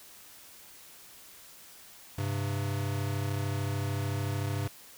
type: tone pair together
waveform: square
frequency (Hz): 100 / 133.48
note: G2 / C3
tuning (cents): +35 / +35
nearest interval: perfect fourth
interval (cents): 500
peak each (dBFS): -32 / -35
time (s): 2.18-4.68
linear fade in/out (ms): 5
effects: white hiss -52 dBFS RMS until 4.97 s